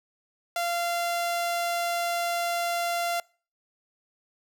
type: tone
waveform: sawtooth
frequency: 690 Hz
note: F5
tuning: 21 cents flat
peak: -22 dBFS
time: 0.56-3.2 s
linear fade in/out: 2 ms
effects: noise-tail reverb RT60 0.4 s tail -25 dB re dry